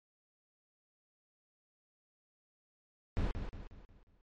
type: noise with echo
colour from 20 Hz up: brown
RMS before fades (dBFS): -32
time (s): 3.17-3.31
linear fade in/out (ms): 0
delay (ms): 180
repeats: 5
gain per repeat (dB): -7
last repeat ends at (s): 4.21
effects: low-pass 4000 Hz 12 dB/octave + MP3 48 kbps